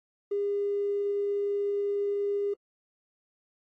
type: tone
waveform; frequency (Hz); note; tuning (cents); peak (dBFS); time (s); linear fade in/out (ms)
triangle; 404.8; G#4; -44; -22; 0.31-2.54; 10
effects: tanh soft clip ceiling -24 dBFS + AAC 48 kbps